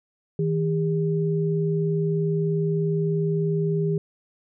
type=tone pair together; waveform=sine; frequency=160 / 403.2 Hz; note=D#3 / G4; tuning=+49 / +49 cents; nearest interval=octave + major third; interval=1600 cents; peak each=-22 / -25 dBFS; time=0.39-3.98 s; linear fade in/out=2 ms; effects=none

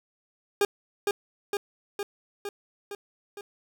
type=tone with echo; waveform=40% pulse; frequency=405.4 Hz; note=G#4; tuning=42 cents flat; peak=-19 dBFS; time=0.61-0.65 s; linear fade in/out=2 ms; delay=460 ms; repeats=6; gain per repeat=-3 dB; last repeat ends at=3.41 s; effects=none

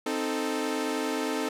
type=chord; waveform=sawtooth; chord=A diminished; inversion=first; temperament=equal; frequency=261.6 / 311.1 / 440 Hz; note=C4 / Eb4 / A4; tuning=0 / 0 / 0 cents; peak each=-28 dBFS; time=0.06-1.49 s; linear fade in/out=5 ms; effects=low-pass 12000 Hz 12 dB/octave

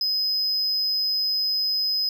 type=tone; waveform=triangle; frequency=5050 Hz; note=D#8; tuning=25 cents sharp; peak=-20 dBFS; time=0.01-2.09 s; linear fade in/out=2 ms; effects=none

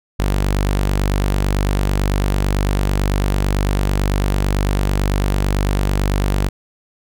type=tone; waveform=sawtooth; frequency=49 Hz; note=G1; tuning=in tune; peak=-11 dBFS; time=0.19-6.49 s; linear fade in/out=10 ms; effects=none

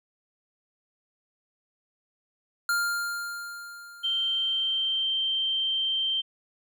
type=tone with exponential decay; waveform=square; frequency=1400 Hz; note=F6; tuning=4 cents sharp; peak=-23 dBFS; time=2.69-5.04 s; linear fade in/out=2 ms; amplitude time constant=510 ms
type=tone; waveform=sine; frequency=3136 Hz; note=G7; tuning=in tune; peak=-24 dBFS; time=4.03-6.22 s; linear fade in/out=20 ms
effects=none

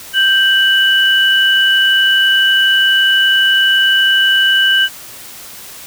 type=tone pair together; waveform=sine; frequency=1568 / 2960 Hz; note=G6 / F#7; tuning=0 / 0 cents; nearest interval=major seventh; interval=1100 cents; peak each=-11 dBFS; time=0.13-4.89 s; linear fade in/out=50 ms; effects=white hiss -33 dBFS RMS until 5.86 s

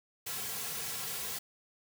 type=noise with comb filter; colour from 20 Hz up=white; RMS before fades=-38 dBFS; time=0.26-1.39 s; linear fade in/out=10 ms; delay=3.3 ms; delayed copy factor=-0.7; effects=none

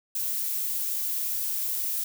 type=noise; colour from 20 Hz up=violet; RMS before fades=-29 dBFS; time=0.15-2.04 s; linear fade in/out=5 ms; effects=none

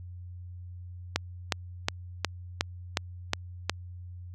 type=click train; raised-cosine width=0.2 ms; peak=-7 dBFS; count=8; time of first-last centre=1.16-3.696 s; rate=2.76 Hz; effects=added 89 Hz sine -40 dBFS peak until 4.34 s

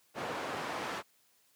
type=noise with band-pass filter sweep; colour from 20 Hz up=pink; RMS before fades=-38 dBFS; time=0.14-1.03 s; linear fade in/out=50 ms; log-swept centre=720 to 1100 Hz; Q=0.7; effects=white hiss -69 dBFS RMS until 1.55 s + high-pass 100 Hz 12 dB/octave

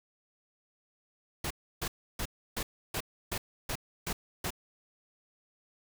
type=noise bursts; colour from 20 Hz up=pink; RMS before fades=-34 dBFS; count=9; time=1.44-4.505 s; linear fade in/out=5 ms; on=65 ms; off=310 ms; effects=none

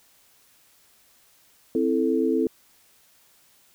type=chord; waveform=sine; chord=A minor; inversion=first; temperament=equal; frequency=261.6 / 329.6 / 440 Hz; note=C4 / E4 / A4; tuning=0 / 0 / 0 cents; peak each=-24 dBFS; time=1.75-2.47 s; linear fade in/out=2 ms; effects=white hiss -59 dBFS RMS until 3.74 s

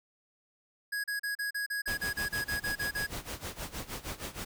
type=tone bursts; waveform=square; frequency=1661.2 Hz; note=G#6; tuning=in tune; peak=-32 dBFS; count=14; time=0.92-3.068 s; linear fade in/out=10 ms; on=120 ms; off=36 ms
type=noise with tremolo; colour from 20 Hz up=pink; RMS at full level=-37 dBFS; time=1.87-4.45 s; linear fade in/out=10 ms; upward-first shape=sine; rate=6.4 Hz; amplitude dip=85%
effects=none

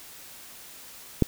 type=click; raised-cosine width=3 ms; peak=-5 dBFS; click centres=1.223 s; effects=white hiss -46 dBFS RMS until 1.27 s

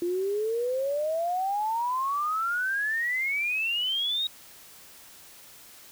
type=exponential sweep; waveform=sine; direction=up; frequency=342 to 3804 Hz; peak=-25 dBFS; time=0.02-4.27 s; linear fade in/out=2 ms; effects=white hiss -50 dBFS RMS until 5.91 s

